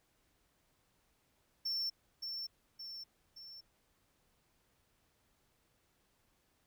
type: tone with echo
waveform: triangle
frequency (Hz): 5410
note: E8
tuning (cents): +44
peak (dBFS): -33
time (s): 1.65-1.9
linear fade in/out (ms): 10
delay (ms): 570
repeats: 3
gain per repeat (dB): -5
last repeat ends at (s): 3.61
effects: pink hiss -75 dBFS RMS until 6.66 s